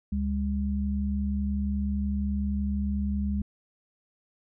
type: tone pair together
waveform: sine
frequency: 71.73 / 202.6 Hz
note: D2 / G#3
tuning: -40 / -43 cents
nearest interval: octave + tritone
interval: 1797 cents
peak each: -28 dBFS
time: 0.12-3.42 s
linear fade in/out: 5 ms
effects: none